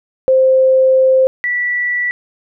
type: tone pair in turn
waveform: sine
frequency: 523.3 / 1957.5 Hz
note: C5 / B6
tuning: 0 / -16 cents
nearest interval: octave + major seventh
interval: 2284 cents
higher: second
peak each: -7 / -14 dBFS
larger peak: first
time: 0.28-1.27 / 1.44-2.11 s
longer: first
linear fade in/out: 0 ms
effects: none